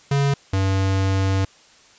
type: tone pair in turn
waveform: square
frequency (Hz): 140.2 / 96.29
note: C#3 / G2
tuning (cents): +20 / -30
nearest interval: perfect fifth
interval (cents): 650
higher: first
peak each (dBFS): -17 / -18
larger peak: first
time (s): 0.11-0.34 / 0.53-1.45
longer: second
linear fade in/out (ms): 5
effects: white hiss -51 dBFS RMS until 1.98 s + resampled to 16000 Hz